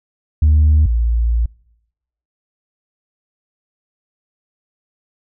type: tone pair in turn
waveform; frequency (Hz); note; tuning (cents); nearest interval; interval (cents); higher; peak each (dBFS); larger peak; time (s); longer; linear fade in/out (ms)
sine; 76.1 / 57.62; D#2 / A#1; -38 / -19; perfect fourth; 481; first; -6 / -12; first; 0.42-0.86 / 0.86-1.46; second; 5
effects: noise-tail reverb RT60 0.9 s tail -26 dB re dry + tanh soft clip ceiling -6 dBFS